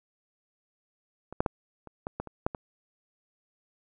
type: clicks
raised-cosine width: 1 ms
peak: -26 / -10 / -12 / -30 / -19 / -18 / -27 / -11 / -21 dBFS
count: 9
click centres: 1.326 / 1.405 / 1.462 / 1.873 / 2.069 / 2.2 / 2.273 / 2.465 / 2.548 s
effects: none